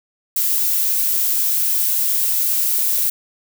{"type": "noise", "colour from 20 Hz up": "violet", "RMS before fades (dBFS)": -18, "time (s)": [0.36, 3.1], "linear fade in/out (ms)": 5, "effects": []}